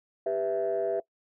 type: chord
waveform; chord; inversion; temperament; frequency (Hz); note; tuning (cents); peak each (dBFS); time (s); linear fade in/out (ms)
sine; E minor; first; just; 395.6 / 494.4 / 659.3; G4 / B4 / E5; +16 / +2 / 0; -30 / -31 / -27; 0.26-1; 5
effects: noise-tail reverb RT60 0.1 s tail -21 dB re dry + tanh soft clip ceiling -20 dBFS